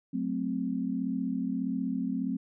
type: chord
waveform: sine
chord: F# diminished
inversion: none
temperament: equal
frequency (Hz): 185 / 220 / 261.6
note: F#3 / A3 / C4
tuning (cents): 0 / 0 / 0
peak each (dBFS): -34 / -34 / -31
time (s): 0.13-2.37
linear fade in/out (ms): 10
effects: none